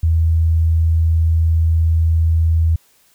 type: tone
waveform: sine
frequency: 81.5 Hz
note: E2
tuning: 19 cents flat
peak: -11 dBFS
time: 0.03-2.76 s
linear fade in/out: 5 ms
effects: white hiss -55 dBFS RMS until 3.14 s

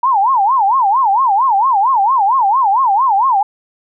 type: tone with vibrato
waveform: sine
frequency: 918 Hz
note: A#5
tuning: 27 cents flat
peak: -9 dBFS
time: 0.03-3.43 s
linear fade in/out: 5 ms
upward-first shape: sine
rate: 4.4 Hz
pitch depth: 290 cents each way
effects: none

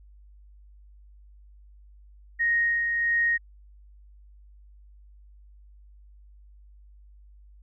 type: tone with tremolo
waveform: sine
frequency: 1868 Hz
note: A#6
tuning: 3 cents sharp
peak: -20 dBFS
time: 2.39-3.38 s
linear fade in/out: 20 ms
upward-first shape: sine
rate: 1.5 Hz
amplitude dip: 35%
effects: added 50 Hz sine -49 dBFS peak until 7.62 s

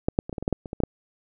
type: clicks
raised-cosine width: 2 ms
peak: -8 / -6 / -20 / -18 / -17 / -19 / -9 / -9 / -22 / -18 / -13 / -6 dBFS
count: 12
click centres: 0.085 / 0.189 / 0.295 / 0.328 / 0.382 / 0.426 / 0.479 / 0.527 / 0.658 / 0.731 / 0.803 / 0.836 s
effects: none

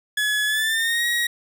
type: tone with pitch glide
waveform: 30% pulse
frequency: 1700 to 1897.2 Hz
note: G#6 to A#6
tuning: +40 to +30 cents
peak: -17 dBFS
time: 0.17-1.27 s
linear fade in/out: 5 ms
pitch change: +190 cents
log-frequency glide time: 0.46-1.05 s
effects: none

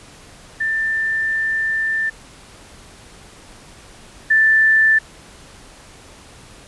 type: tone pair in turn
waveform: sine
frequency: 1780 / 1765.7 Hz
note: A6 / A6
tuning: +20 / +6 cents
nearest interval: unison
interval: 14 cents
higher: first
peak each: -17 / -10 dBFS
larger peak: second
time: 0.6-2.1 / 4.3-4.99 s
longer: first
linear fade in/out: 10 ms
effects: pink hiss -43 dBFS RMS until 6.67 s + resampled to 24000 Hz

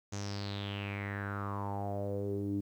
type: tone with low-pass filter sweep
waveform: sawtooth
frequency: 100.6 Hz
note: G2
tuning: 45 cents sharp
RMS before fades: -37 dBFS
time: 0.12-2.61 s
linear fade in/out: 10 ms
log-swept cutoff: 6600 to 280 Hz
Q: 6.1
effects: 11-bit

